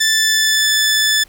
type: tone with pitch glide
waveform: 15% pulse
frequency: 1762 to 1743.8 Hz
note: A6 to A6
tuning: +2 to -16 cents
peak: -6 dBFS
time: 0-1.24 s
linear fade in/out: 10 ms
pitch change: -18 cents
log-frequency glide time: 0.1-0.72 s
effects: pink hiss -49 dBFS RMS until 1.28 s